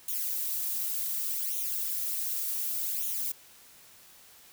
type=noise with flanger; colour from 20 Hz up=violet; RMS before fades=-32 dBFS; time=0.08-3.32 s; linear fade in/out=5 ms; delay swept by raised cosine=0.3 to 3.8 ms; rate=0.67 Hz; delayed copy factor=+0.85; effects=white hiss -55 dBFS RMS until 4.52 s